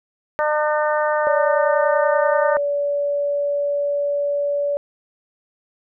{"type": "harmonic tone", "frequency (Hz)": 302.2, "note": "D4", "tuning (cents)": 50, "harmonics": [2, 3, 4, 5, 6], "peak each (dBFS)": [-19, -23, -25, -27, -29], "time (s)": [0.39, 2.57], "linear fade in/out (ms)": 0}
{"type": "tone", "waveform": "sine", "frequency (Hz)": 574, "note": "D5", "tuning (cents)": -40, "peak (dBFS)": -18, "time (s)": [1.27, 4.77], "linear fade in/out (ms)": 0}
{"effects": []}